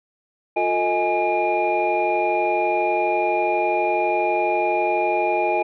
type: tone cluster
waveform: sine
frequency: 356.4 / 448.5 / 630 / 831 / 2415 Hz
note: F4 / A4 / D#5 / G#5 / D7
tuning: +35 / +33 / +21 / +1 / +48 cents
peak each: -24 / -27 / -23 / -21 / -27 dBFS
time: 0.56-5.63 s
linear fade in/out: 10 ms
effects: tanh soft clip ceiling -9 dBFS